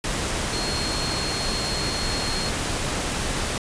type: tone in noise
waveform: sine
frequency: 4269 Hz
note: C8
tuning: 34 cents sharp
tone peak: -29 dBFS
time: 0.53-2.49 s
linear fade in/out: 2 ms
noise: pink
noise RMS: -26 dBFS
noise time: 0.04-3.58 s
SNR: -6 dB
effects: resampled to 22050 Hz